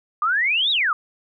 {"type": "exponential two-way sweep", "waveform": "sine", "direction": "up then down", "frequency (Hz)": [1174.7, 3921, 1174.7], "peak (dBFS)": -17, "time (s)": [0.22, 0.93], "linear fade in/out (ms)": 2, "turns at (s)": 0.71, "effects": []}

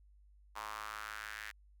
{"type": "tone with high-pass filter sweep", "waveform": "sawtooth", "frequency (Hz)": 106.6, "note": "G#2", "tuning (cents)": 46, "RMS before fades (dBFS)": -45, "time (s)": [0.55, 1.52], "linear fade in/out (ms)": 20, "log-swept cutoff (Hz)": [1000, 1800], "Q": 3.5, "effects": ["added 50 Hz sine -60 dBFS peak until 1.8 s"]}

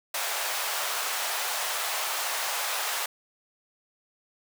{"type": "high-pass noise", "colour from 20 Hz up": "pink", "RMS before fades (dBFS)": -30, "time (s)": [0.14, 3.06], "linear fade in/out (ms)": 5, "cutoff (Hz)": 650, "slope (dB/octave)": 24, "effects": []}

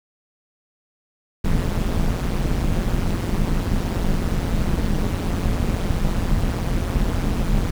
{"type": "noise with amplitude modulation", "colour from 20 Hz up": "brown", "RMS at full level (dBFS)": -17, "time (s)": [1.44, 7.71], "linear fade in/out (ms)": 10, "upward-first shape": "sine", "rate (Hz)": 176, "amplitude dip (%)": 80, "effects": []}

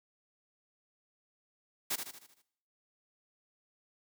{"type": "noise with echo", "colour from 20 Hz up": "white", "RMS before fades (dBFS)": -33, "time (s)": [1.9, 1.96], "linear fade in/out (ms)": 10, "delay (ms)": 77, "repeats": 6, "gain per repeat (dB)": -6, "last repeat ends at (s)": 2.422, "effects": ["noise-tail reverb RT60 0.7 s tail -19 dB re dry", "high-pass 150 Hz 12 dB/octave"]}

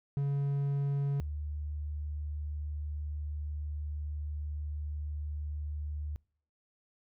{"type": "tone pair in turn", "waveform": ["triangle", "sine"], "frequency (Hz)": [140.6, 74.48], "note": ["C#3", "D2"], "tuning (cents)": [25, 25], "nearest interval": "major seventh", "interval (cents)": 1100, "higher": "first", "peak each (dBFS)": [-26, -34], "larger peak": "first", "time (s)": [[0.17, 1.2], [1.2, 6.16]], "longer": "second", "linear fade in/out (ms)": 0, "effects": ["noise-tail reverb RT60 0.5 s tail -25 dB re dry"]}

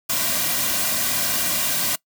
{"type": "noise with comb filter", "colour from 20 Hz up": "white", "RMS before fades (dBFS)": -22, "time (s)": [0.09, 1.96], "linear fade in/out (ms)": 10, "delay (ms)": 2.3, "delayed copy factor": -0.7, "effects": ["noise-tail reverb RT60 0.1 s tail -22 dB re dry"]}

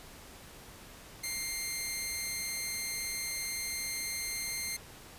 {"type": "tone with amplitude modulation", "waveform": "10% pulse", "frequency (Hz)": 2106, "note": "C7", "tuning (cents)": 11, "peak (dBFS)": -23, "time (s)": [1.23, 4.77], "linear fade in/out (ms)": 10, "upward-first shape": "sine", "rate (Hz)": 223, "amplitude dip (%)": 45, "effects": ["pink hiss -51 dBFS RMS until 5.18 s", "resampled to 32000 Hz"]}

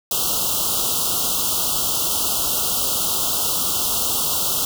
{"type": "band-stop noise", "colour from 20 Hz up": "white", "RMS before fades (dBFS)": -21, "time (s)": [0.11, 4.65], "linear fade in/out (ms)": 2, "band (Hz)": [1400, 2800], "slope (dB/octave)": 96, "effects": []}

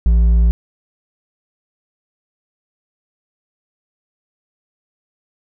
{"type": "tone with hard clipping", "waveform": "sine", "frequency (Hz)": 57, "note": "A#1", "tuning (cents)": -38, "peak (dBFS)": -10, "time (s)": [0.06, 0.51], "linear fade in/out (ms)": 0, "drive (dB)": 4, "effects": []}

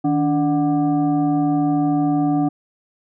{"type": "tone with frequency modulation", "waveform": "sine", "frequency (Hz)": 290, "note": "D4", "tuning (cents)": -22, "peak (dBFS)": -15, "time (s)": [0.04, 2.49], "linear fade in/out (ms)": 10, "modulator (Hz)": 447, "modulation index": 0.79, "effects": []}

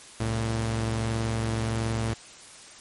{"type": "tone pair together", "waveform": "sawtooth", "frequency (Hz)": [67, 112.68], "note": ["C2", "A2"], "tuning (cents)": [42, 42], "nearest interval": "major sixth", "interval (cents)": 900, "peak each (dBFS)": [-30, -22], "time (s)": [0.2, 2.14], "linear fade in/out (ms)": 5, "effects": ["white hiss -47 dBFS RMS until 2.8 s", "MP3 48 kbps"]}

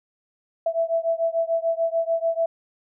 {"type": "beating tone pair", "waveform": "sine", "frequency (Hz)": [659.3, 666.1], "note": ["E5", "E5"], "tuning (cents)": [0, 18], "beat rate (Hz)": 6.8, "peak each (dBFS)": [-23, -24], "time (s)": [0.66, 2.46], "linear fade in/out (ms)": 5, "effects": []}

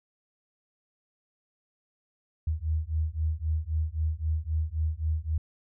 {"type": "beating tone pair", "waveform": "sine", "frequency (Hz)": [77, 80.8], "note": ["D#2", "E2"], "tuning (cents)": [-17, -34], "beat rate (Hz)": 3.8, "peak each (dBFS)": -29, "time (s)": [2.47, 5.38], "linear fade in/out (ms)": 5, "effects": []}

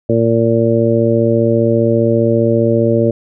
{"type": "harmonic tone", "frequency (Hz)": 115, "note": "A#2", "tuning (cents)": -23, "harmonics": [1, 2, 3, 4, 5], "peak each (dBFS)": [-16, -16, -16, -16, -16], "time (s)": [0.09, 3.11], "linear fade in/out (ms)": 5, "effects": []}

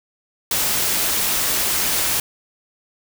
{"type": "noise", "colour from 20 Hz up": "white", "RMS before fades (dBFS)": -20, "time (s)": [0.51, 2.2], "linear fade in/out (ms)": 2, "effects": []}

